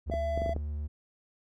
triangle tone with pitch glide, 73.7 to 74.26 Hz, D2 to D2, +7 to +20 cents, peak -30 dBFS, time 0.06-0.88 s, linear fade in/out 20 ms, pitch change +13 cents, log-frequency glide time 0.18-0.24 s
clicks, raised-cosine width 2 ms, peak -22 dBFS, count 7, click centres 0.099 / 0.139 / 0.376 / 0.419 / 0.461 / 0.494 / 0.564 s
triangle tone, 670 Hz, E5, 28 cents sharp, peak -28 dBFS, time 0.11-0.54 s, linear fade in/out 10 ms
effects none

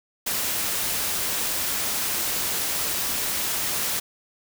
white noise, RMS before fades -26 dBFS, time 0.26-4 s, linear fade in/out 10 ms, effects none

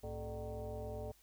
sine tone with frequency modulation, 269.2 Hz, C4, 49 cents sharp, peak -40 dBFS, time 0.03-1.12 s, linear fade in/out 10 ms, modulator 165 Hz, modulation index 2.6, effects added 50 Hz sine -70 dBFS peak until 1.22 s + white hiss -68 dBFS RMS until 1.22 s

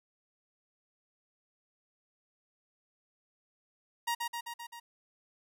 sawtooth tone with echo, 942 Hz, A#5, 18 cents sharp, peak -26 dBFS, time 4.07-4.15 s, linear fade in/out 10 ms, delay 130 ms, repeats 5, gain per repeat -3 dB, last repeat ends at 4.8 s, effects none

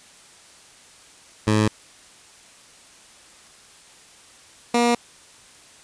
15% pulse tone pair in turn, 107.4 / 238.3 Hz, A2 / A#3, -41 / +38 cents, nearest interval octave + major second, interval 1379 cents, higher second, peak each -10 dBFS, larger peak neither, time 1.47-1.68 / 4.74-4.95 s, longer neither, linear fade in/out 5 ms, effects white hiss -49 dBFS RMS until 5.83 s + resampled to 22050 Hz

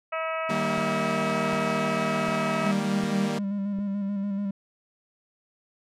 harmonic tone, 322.5 Hz, E4, 38 cents flat, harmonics 2 / 3 / 4 / 5 / 6 / 7 / 8 / 9, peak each -30 / -39 / -31 / -43 / -40 / -39 / -38 / -49 dBFS, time 0.12-2.72 s, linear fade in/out 10 ms
sawtooth chord, Eb major, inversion none, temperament equal, 155.56 / 196 / 233.1 Hz, Eb3 / G3 / Bb3, 0 / 0 / 0 cents, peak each -29 / -26 / -26 dBFS, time 0.49-3.39 s, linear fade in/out 10 ms
click train, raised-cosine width 3 ms, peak -29 dBFS, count 5, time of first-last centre 0.78-3.788 s, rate 1.33 Hz
triangle tone with vibrato, 200 Hz, G3, 35 cents sharp, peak -24 dBFS, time 2.64-4.51 s, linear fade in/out 5 ms, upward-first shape square, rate 6.9 Hz, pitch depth 28 cents each way
effects low-pass 9000 Hz 12 dB/octave

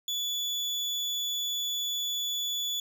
35% pulse tone, 3443 Hz, A7, 38 cents flat, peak -27 dBFS, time 0.08-2.8 s, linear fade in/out 2 ms, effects none

